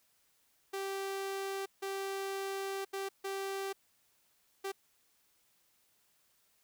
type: tone bursts at uneven times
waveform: sawtooth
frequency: 390.3 Hz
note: G4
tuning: 8 cents flat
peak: -32 dBFS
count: 5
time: 0.73-1.66 / 1.82-2.85 / 2.93-3.09 / 3.24-3.73 / 4.64-4.72 s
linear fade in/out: 10 ms
effects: white hiss -72 dBFS RMS until 6.63 s